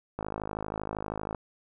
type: click train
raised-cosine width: 1 ms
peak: -19 dBFS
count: 62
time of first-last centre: 0.19-1.347 s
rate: 52.7 Hz
effects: none